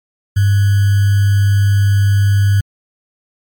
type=tone with sample-and-hold; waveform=sine; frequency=99.9 Hz; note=G2; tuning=33 cents sharp; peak=-8 dBFS; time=0.36-2.61 s; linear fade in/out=10 ms; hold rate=1575 Hz; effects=MP3 96 kbps